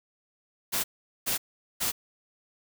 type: noise bursts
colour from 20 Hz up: white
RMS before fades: -28 dBFS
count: 3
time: 0.72-1.92 s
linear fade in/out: 20 ms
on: 120 ms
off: 420 ms
effects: none